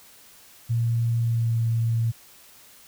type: tone with pitch glide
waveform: sine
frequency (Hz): 116.54 to 114.8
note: A#2 to A#2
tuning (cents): 0 to -26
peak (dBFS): -20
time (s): 0.69-2.12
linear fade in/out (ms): 20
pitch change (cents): -26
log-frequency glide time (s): 1.2-1.58
effects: white hiss -51 dBFS RMS until 2.87 s